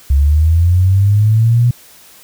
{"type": "linear sweep", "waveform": "sine", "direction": "up", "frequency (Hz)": [67.2, 122.6], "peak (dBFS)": -7, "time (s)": [0.1, 1.71], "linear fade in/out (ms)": 5, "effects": ["white hiss -42 dBFS RMS until 2.23 s"]}